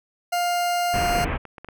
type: tone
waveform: 40% pulse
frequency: 703 Hz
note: F5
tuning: 11 cents sharp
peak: -20 dBFS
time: 0.32-1.25 s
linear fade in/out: 10 ms
type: low-pass noise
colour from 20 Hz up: pink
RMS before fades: -26 dBFS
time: 0.93-1.38 s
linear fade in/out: 20 ms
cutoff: 2700 Hz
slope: 48 dB/octave
type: clicks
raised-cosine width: 0.5 ms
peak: -24 dBFS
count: 10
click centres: 1.024 / 1.073 / 1.121 / 1.232 / 1.279 / 1.329 / 1.453 / 1.582 / 1.646 / 1.687 s
effects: none